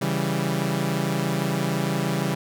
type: chord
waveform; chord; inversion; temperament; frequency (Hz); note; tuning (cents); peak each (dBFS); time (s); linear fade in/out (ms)
sawtooth; C# diminished; none; equal; 138.59 / 164.81 / 196; C#3 / E3 / G3; 0 / 0 / 0; -23; 0.01-2.35; 10
effects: none